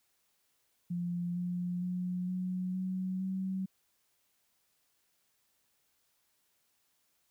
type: tone with pitch steps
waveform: sine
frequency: 174.61 / 177.46 / 180.35 / 183.29 / 186.28 / 189.32 Hz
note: F3 / F3 / F#3 / F#3 / F#3 / F#3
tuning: 0 / +28 / -44 / -16 / +12 / +40 cents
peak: -32 dBFS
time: 0.9-3.66 s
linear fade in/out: 10 ms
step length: 460 ms
effects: white hiss -75 dBFS RMS until 7.3 s